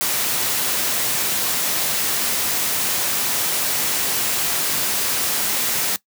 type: noise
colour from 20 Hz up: white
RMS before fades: -21 dBFS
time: 0.01-5.96 s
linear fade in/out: 0 ms
effects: noise-tail reverb RT60 0.1 s tail -20 dB re dry + high-pass 100 Hz 12 dB/octave